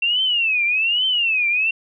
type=tone with vibrato; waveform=sine; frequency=2701 Hz; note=E7; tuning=42 cents sharp; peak=-16 dBFS; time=0.02-1.71 s; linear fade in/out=5 ms; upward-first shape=triangle; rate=1.2 Hz; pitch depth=250 cents each way; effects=none